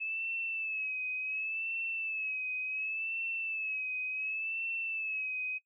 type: tone with vibrato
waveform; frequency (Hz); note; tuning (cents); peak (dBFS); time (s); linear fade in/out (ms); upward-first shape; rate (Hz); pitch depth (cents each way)
sine; 2600; E7; -24; -33; 0-5.59; 20; sine; 0.69; 60
effects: noise-tail reverb RT60 0.1 s tail -21 dB re dry

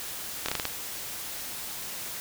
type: slowing click train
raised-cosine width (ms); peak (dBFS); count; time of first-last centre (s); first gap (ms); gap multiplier
0.2; -10; 6; 0.46-0.653; 25; 1.22
effects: white hiss -37 dBFS RMS until 2.2 s

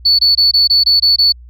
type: tone bursts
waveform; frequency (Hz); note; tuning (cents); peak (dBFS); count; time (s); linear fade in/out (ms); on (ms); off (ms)
sine; 4454; C#8; +7; -6; 8; 0.05-1.324; 10; 140; 22
effects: tanh soft clip ceiling -2 dBFS + added 60 Hz sine -34 dBFS peak until 1.49 s

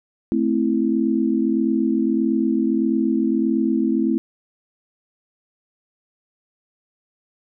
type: chord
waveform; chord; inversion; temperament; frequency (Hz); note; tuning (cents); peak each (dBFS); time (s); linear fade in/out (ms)
sine; A minor; none; equal; 220 / 261.6 / 329.6; A3 / C4 / E4; 0 / 0 / 0; -21; 0.32-4.18; 0
effects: none

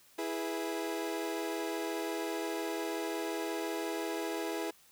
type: chord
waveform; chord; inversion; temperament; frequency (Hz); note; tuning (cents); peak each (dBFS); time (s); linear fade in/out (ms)
30% pulse; E major; none; equal with one note detuned; 329.6 / 415.3 / 490.2; E4 / G#4 / B4; 0 / 0 / -13; -34 / -36 / -39; 0.18-4.71; 10
effects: white hiss -62 dBFS RMS until 4.91 s

